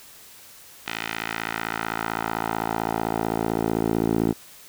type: tone with band-pass filter sweep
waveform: 10% pulse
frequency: 55.7 Hz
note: A1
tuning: 22 cents sharp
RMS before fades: -26 dBFS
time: 0.86-4.33 s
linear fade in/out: 10 ms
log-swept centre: 2600 to 330 Hz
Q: 1.3
effects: white hiss -47 dBFS RMS until 4.68 s